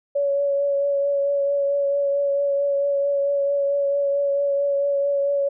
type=tone with vibrato; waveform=sine; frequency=563 Hz; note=C#5; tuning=27 cents sharp; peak=-18 dBFS; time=0.15-5.49 s; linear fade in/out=10 ms; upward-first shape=triangle; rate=4.5 Hz; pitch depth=19 cents each way; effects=none